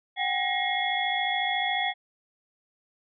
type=tone cluster; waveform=sine; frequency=741 / 795 / 1894 / 2148 / 3371 Hz; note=F#5 / G5 / A#6 / C7 / G#7; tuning=+2 / +24 / +27 / +45 / +25 cents; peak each=-31 dBFS; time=0.16-1.94 s; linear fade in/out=50 ms; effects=none